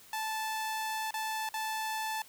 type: tone with dropouts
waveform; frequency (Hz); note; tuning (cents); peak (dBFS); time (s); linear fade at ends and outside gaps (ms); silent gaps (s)
sawtooth; 876; A5; -8; -29; 0.13-2.22; 2; 1.108-1.14 / 1.49-1.54
effects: white hiss -56 dBFS RMS until 2.28 s